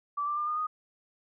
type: tone with pitch steps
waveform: sine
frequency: 1160 / 1179.6 / 1199.5 / 1219.8 / 1240.4 Hz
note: D6 / D6 / D6 / D#6 / D#6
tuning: -22 / +7 / +36 / -35 / -6 cents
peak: -28 dBFS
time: 0.17-0.67 s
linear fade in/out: 10 ms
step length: 100 ms
effects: none